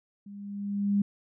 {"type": "tone with level ramp", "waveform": "sine", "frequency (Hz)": 201.8, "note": "G#3", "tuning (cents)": -49, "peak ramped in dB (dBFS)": [-42, -20], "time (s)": [0.26, 1.02], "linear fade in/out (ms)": 5, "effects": []}